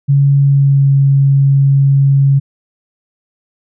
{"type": "tone with pitch glide", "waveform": "sine", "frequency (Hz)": [140, 138.15], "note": ["C#3", "C#3"], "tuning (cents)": [18, -6], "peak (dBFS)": -6, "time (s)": [0.08, 2.4], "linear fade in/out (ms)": 20, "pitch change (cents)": -24, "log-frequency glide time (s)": [0.37, 0.91], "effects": []}